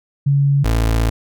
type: tone pair in turn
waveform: sine / 30% pulse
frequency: 140.6 / 55.96 Hz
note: C#3 / A1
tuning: +25 / +30 cents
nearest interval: octave + major third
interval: 1595 cents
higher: first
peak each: -11 / -11 dBFS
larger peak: neither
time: 0.26-0.64 / 0.64-1.1 s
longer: second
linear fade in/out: 10 ms
effects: none